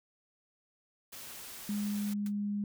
white noise, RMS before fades -46 dBFS, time 1.12-2.14 s, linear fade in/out 10 ms
sine tone with pitch glide, 206.1 to 204.7 Hz, G#3 to G#3, -13 to -25 cents, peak -31 dBFS, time 1.69-2.64 s, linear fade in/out 2 ms, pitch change -12 cents, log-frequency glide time 1.83-2.52 s
white noise with exponential decay, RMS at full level -44 dBFS, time 2.26-2.33 s, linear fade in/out 2 ms, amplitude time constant 15 ms
effects none

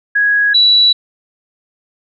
sine tone pair in turn, 1661.2 / 3934 Hz, G#6 / B7, 0 / -7 cents, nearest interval octave + minor third, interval 1493 cents, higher second, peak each -9 / -6 dBFS, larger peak second, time 0.15-0.54 / 0.54-0.93 s, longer neither, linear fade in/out 10 ms, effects none

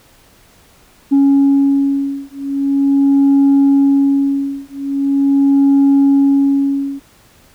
sine beating tone pair, 277.2 / 277.62 Hz, C#4 / C#4, 0 / +3 cents, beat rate 0.42 Hz, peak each -11 dBFS, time 1.11-7 s, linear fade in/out 20 ms, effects tanh soft clip ceiling -5 dBFS + pink hiss -48 dBFS RMS until 7.54 s

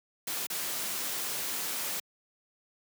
white noise with dropouts, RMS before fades -34 dBFS, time 0.27-2 s, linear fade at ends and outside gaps 5 ms, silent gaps 0.468-0.5 s, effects high-pass 150 Hz 12 dB/octave

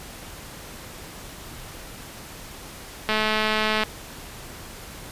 click train, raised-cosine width 0.3 ms, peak -7 dBFS, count 162, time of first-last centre 3.09-3.835 s, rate 216 Hz, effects pink hiss -40 dBFS RMS until 5.11 s + resampled to 32000 Hz

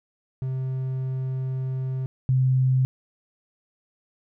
triangle / sine tone pair in turn, 130.81 / 129.91 Hz, C3 / C3, 0 / -12 cents, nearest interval unison, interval 12 cents, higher first, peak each -23 / -17 dBFS, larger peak second, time 0.42-2.06 / 2.29-2.85 s, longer first, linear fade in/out 0 ms, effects none

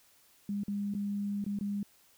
sine tone with dropouts, 202.6 Hz, G#3, 43 cents flat, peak -31 dBFS, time 0.49-1.83 s, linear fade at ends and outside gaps 2 ms, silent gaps 0.635-0.681 / 0.939-0.949 / 1.442-1.463 / 1.589-1.61 s, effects white hiss -64 dBFS RMS until 2.17 s

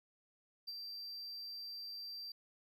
triangle tone with ADSR envelope, 4699 Hz, D8, in tune, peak -39 dBFS, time 0.67-2.32 s, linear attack 16 ms, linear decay 31 ms, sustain -4 dB, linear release 4 ms, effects none

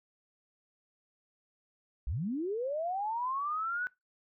sine linear sweep, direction up, 47.62 to 1503 Hz, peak -31 dBFS, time 2.07-3.87 s, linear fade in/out 0 ms, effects noise-tail reverb RT60 0.2 s tail -22 dB re dry

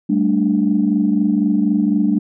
sine chord, G suspended second, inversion none, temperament equal, 196 / 220 / 293.7 Hz, G3 / A3 / D4, 0 / 0 / 0 cents, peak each -17 dBFS, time 0.09-2.19 s, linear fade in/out 10 ms, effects tanh soft clip ceiling -4 dBFS

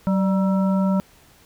harmonic tone with a mistuned harmonic, 190 Hz, F#3, 46 cents sharp, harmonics 1 / 3 / 5 / 7, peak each -17 / -27 / -31 / -34 dBFS, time 0.07-1 s, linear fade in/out 0 ms, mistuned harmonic 3, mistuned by +64 cents, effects pink hiss -53 dBFS RMS until 1.45 s

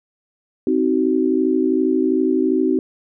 sine chord, C diminished, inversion none, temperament just, 261.6 / 314 / 376.7 Hz, C4 / Eb4 / Gb4, 0 / +16 / +31 cents, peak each -19 dBFS, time 0.67-2.79 s, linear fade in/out 2 ms, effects none

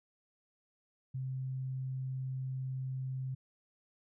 sine tone, 131 Hz, C3, 2 cents sharp, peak -35 dBFS, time 1.14-3.35 s, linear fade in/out 10 ms, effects none

